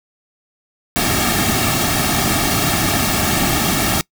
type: noise with comb filter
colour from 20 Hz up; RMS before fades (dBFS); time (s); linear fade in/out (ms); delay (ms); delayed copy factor
pink; -17; 0.96-4.01; 0; 2; -0.75
effects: noise-tail reverb RT60 0.1 s tail -24 dB re dry